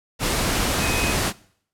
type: tone in noise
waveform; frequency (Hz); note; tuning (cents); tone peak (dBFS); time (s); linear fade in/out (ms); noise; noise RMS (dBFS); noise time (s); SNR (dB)
sine; 2521; D#7; +22; -26; 0.79-1.16; 50; pink; -22; 0.19-1.33; -7
effects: noise-tail reverb RT60 0.6 s tail -21 dB re dry + low-pass 12000 Hz 12 dB/octave